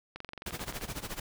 click train, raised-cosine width 0.3 ms, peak -25 dBFS, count 16, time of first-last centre 0.16-0.812 s, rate 23 Hz
pink noise with tremolo, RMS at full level -36 dBFS, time 0.46-1.2 s, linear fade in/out 5 ms, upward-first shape sine, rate 14 Hz, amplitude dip 85%
effects none

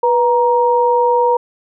sine tone pair together, 489.6 / 939.3 Hz, B4 / A#5, -15 / +13 cents, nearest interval major seventh, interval 1128 cents, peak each -13 dBFS, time 0.03-1.37 s, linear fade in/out 5 ms, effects none

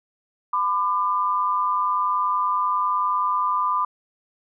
sine tone pair together, 1005.7 / 1196 Hz, B5 / D6, +31 / +31 cents, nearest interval minor third, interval 300 cents, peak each -22 dBFS, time 0.53-3.85 s, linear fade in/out 5 ms, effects none

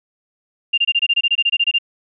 sine tone bursts, 2794 Hz, F7, in tune, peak -12 dBFS, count 15, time 0.73-1.786 s, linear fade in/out 10 ms, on 48 ms, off 24 ms, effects none

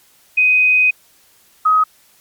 sine tone pair in turn, 2505 / 1263.4 Hz, D#7 / D#6, +11 / +26 cents, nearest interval octave, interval 1185 cents, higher first, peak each -9 dBFS, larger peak neither, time 0.37-0.91 / 1.65-1.84 s, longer first, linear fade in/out 10 ms, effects white hiss -52 dBFS RMS until 2.2 s + MP3 96 kbps

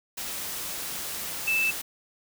sine tone in noise, 2637 Hz, E7, in tune, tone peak -22 dBFS, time 1.47-1.71 s, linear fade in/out 10 ms, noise white, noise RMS -34 dBFS, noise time 0.17-1.82 s, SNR +9 dB, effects none

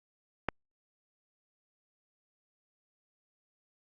click, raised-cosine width 0.5 ms, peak -13 dBFS, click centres 0.487 s, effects Opus 48 kbps

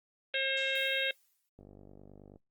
harmonic tone, 536 Hz, C5, 42 cents sharp, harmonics 1 / 3 / 4 / 5 / 6 / 7, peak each -36 / -36 / -36 / -36 / -36 / -36 dBFS, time 0.34-1.11 s, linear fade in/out 2 ms
blue noise with exponential decay, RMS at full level -41 dBFS, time 0.57-1.49 s, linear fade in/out 2 ms, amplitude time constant 200 ms
click train, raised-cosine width 2 ms, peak -39 dBFS, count 39, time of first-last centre 1.59-2.359 s, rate 49.4 Hz
effects noise-tail reverb RT60 0.1 s tail -20 dB re dry + Opus 24 kbps

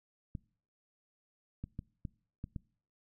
clicks, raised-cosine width 5 ms, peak -27 dBFS, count 6, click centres 0.352 / 1.64 / 1.791 / 2.052 / 2.441 / 2.562 s, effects noise-tail reverb RT60 0.5 s tail -24 dB re dry

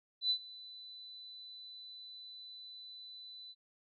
sine tone with ADSR envelope, 3996 Hz, B7, 20 cents sharp, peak -27 dBFS, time 0.21-3.55 s, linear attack 93 ms, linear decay 77 ms, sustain -21 dB, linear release 44 ms, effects none

